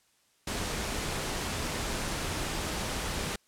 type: noise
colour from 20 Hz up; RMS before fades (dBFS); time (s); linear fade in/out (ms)
pink; -33; 0.47-3.36; 5
effects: white hiss -68 dBFS RMS until 3.47 s + low-pass 10000 Hz 12 dB/octave